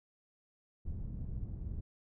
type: low-pass noise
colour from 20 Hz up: pink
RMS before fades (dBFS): -40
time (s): 0.85-1.81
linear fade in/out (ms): 10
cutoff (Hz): 130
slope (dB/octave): 12
effects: none